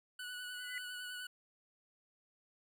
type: tone with vibrato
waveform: 25% pulse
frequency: 1480 Hz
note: F#6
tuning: in tune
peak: -39 dBFS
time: 0.19-1.27 s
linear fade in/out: 5 ms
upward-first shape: sine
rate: 9.9 Hz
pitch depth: 23 cents each way
type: tone with exponential growth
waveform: sine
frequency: 2000 Hz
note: B6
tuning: 21 cents sharp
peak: -37 dBFS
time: 0.54-0.78 s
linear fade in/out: 1 ms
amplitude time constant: 52 ms
effects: none